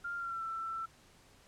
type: tone with pitch glide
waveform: sine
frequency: 1396.9 to 1335.4 Hz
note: F6 to E6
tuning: 0 to +22 cents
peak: -36 dBFS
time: 0.04-0.86 s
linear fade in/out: 10 ms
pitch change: -78 cents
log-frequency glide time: 0.16-0.43 s
effects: pink hiss -62 dBFS RMS until 1.47 s + low-pass 10000 Hz 12 dB/octave